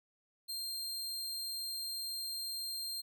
sawtooth tone, 4186 Hz, C8, in tune, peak -35 dBFS, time 0.48-3.02 s, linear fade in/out 20 ms, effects none

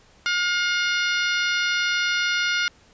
harmonic tone, 713 Hz, F5, 36 cents sharp, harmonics 2 / 3 / 4 / 5 / 6 / 7 / 8, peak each -23 / -27 / -29 / -31 / -33 / -34 / -35 dBFS, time 0.26-2.68 s, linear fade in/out 0 ms, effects pink hiss -55 dBFS RMS until 2.93 s + resampled to 16000 Hz

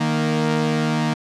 sawtooth tone pair together, 155.08 / 233.1 Hz, D#3 / A#3, -5 / 0 cents, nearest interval perfect fifth, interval 705 cents, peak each -17 dBFS, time 0-1.14 s, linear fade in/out 10 ms, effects low-pass 6000 Hz 12 dB/octave

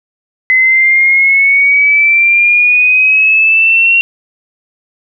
sine exponential sweep, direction up, 2035 to 2749 Hz, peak -5 dBFS, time 0.5-4.01 s, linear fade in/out 0 ms, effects none

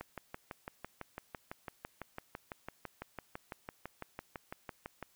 click train, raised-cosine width 0.5 ms, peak -26 dBFS, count 31, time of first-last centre 0.01-5.027 s, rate 5.98 Hz, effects white hiss -69 dBFS RMS until 5.15 s

